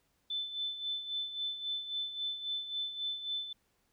sine tone with tremolo, 3520 Hz, A7, in tune, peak -32 dBFS, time 0.3-3.53 s, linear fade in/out 5 ms, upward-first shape sine, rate 3.7 Hz, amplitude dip 65%, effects pink hiss -75 dBFS RMS until 3.92 s

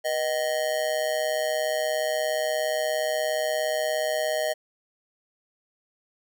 square tone with amplitude modulation, 622.3 Hz, D#5, in tune, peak -21 dBFS, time 0.04-4.54 s, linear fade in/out 20 ms, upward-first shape sine, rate 137 Hz, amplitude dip 80%, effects none

